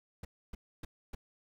brown noise bursts, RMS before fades -41 dBFS, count 4, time 0.23-1.15 s, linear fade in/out 5 ms, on 20 ms, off 280 ms, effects none

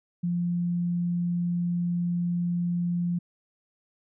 sine tone, 174.2 Hz, F3, 4 cents flat, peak -24 dBFS, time 0.23-3.19 s, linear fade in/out 10 ms, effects none

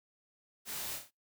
white noise with echo, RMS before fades -41 dBFS, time 0.65-1 s, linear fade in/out 50 ms, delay 28 ms, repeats 4, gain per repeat -5 dB, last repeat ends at 1.112 s, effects noise-tail reverb RT60 0.2 s tail -25 dB re dry

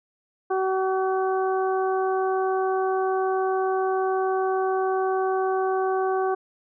harmonic tone, 378.9 Hz, F#4, 41 cents sharp, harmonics 1 / 2 / 3 / 4, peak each -23 / -26 / -31 / -36 dBFS, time 0.5-6.35 s, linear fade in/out 10 ms, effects none

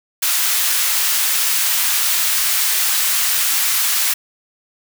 white high-pass noise, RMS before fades -17 dBFS, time 0.22-4.14 s, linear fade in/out 10 ms, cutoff 1200 Hz, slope 12 dB/octave, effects none

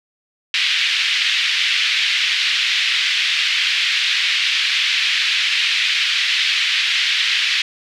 white band-pass noise, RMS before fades -18 dBFS, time 0.54-7.62 s, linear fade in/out 2 ms, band 2000 to 3700 Hz, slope 24 dB/octave, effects none

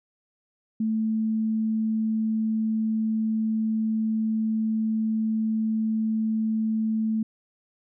sine tone, 220 Hz, A3, in tune, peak -22 dBFS, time 0.8-7.23 s, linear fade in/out 5 ms, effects none

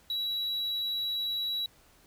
triangle tone, 3903 Hz, B7, 21 cents flat, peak -28 dBFS, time 0.1-1.66 s, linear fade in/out 2 ms, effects pink hiss -61 dBFS RMS until 2.06 s

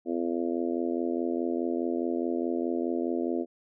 harmonic tone, 84.8 Hz, E2, 50 cents sharp, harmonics 3 / 4 / 5 / 6 / 7 / 8, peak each -31 / -30 / -35 / -39 / -39 / -40 dBFS, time 0.05-3.46 s, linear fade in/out 50 ms, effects none

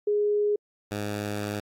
sine / 10% pulse tone pair in turn, 415.3 / 103.44 Hz, G#4 / G#2, 0 / -6 cents, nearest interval 2 octaves, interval 2406 cents, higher first, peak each -21 dBFS, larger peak neither, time 0.07-0.56 / 0.91-1.6 s, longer second, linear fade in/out 5 ms, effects AAC 48 kbps

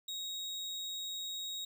35% pulse tone, 3778 Hz, A#7, 22 cents sharp, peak -36 dBFS, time 0.08-1.65 s, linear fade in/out 5 ms, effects none

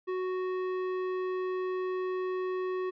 sine tone with hard clipping, 370 Hz, F#4, in tune, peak -32 dBFS, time 0.07-2.91 s, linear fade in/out 20 ms, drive 18 dB, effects low-pass 2000 Hz 12 dB/octave

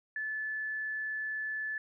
sine tone, 1736 Hz, A6, 24 cents flat, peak -33 dBFS, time 0.16-1.78 s, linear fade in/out 2 ms, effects none

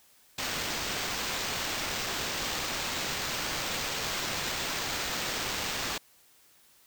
violet noise with sample-and-hold, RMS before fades -33 dBFS, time 0.38-5.98 s, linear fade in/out 5 ms, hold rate 11025 Hz, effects white hiss -61 dBFS RMS until 6.86 s

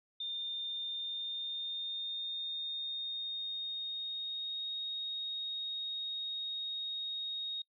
sine tone with pitch glide, 3617 to 3740 Hz, A7 to A#7, +47 to +5 cents, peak -36 dBFS, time 0.2-7.62 s, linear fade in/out 5 ms, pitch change +58 cents, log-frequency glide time 0.91-4.7 s, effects noise-tail reverb RT60 0.1 s tail -26 dB re dry

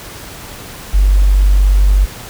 sine tone, 48.34 Hz, G1, 23 cents flat, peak -6 dBFS, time 0.93-2.06 s, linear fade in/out 20 ms, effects pink hiss -31 dBFS RMS until 2.29 s

